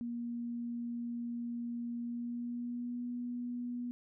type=tone with pitch glide; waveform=sine; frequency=237.2 to 243.2 Hz; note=A#3 to B3; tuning=+30 to -26 cents; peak=-36 dBFS; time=0.01-3.91 s; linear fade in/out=0 ms; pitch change=+44 cents; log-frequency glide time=2-3.04 s; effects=none